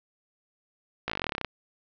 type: slowing click train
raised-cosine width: 0.3 ms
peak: -13 dBFS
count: 16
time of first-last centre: 1.08-1.447 s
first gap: 17 ms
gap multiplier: 1.05
effects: low-pass 5000 Hz 12 dB/octave